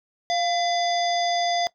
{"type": "harmonic tone with a mistuned harmonic", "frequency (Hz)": 698.5, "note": "F5", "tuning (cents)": 0, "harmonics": [1, 3, 5, 7, 9], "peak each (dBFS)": [-22, -32, -30, -32, -38], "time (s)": [0.3, 1.67], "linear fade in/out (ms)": 0, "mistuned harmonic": 3, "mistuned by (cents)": -66, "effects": ["noise-tail reverb RT60 0.1 s tail -18 dB re dry"]}